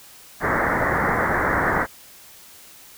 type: low-pass noise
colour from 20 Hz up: white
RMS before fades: -21 dBFS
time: 0.4-1.87 s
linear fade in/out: 50 ms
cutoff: 2000 Hz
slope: 96 dB/octave
effects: white hiss -46 dBFS RMS until 2.97 s